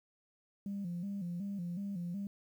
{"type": "tone with vibrato", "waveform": "sine", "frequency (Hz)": 186.5, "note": "F#3", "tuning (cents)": 14, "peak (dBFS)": -35, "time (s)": [0.66, 2.27], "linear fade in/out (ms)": 2, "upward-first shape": "square", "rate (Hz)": 2.7, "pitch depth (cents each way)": 120, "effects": ["tanh soft clip ceiling -33 dBFS", "11-bit"]}